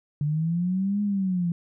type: linear two-way sweep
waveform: sine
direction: up then down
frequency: 144 to 207.7 to 168.4 Hz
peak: -22 dBFS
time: 0.21-1.52 s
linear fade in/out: 2 ms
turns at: 1.02 s
effects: none